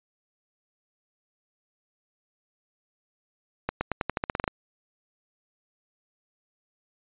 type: accelerating click train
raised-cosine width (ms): 0.5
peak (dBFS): -11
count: 12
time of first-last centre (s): 3.69-4.478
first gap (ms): 120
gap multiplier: 0.89
effects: resampled to 8000 Hz